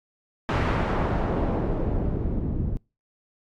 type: noise with low-pass filter sweep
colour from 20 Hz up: pink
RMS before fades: -25 dBFS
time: 0.49-2.77 s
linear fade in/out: 0 ms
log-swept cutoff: 1900 to 200 Hz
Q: 0.8
effects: noise-tail reverb RT60 0.3 s tail -26 dB re dry + AAC 64 kbps